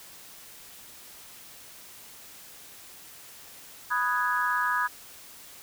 sine chord, G# minor seventh, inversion first, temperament equal, 987.8 / 1244.5 / 1480 / 1661.2 Hz, B5 / D#6 / F#6 / G#6, 0 / 0 / 0 / 0 cents, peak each -29 / -29 / -33 / -28 dBFS, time 3.9-4.88 s, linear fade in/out 20 ms, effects white hiss -48 dBFS RMS until 5.62 s

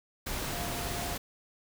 sine tone in noise, 698.5 Hz, F5, in tune, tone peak -40 dBFS, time 0.52-1.15 s, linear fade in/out 10 ms, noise pink, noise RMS -35 dBFS, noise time 0.26-1.18 s, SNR -8 dB, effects none

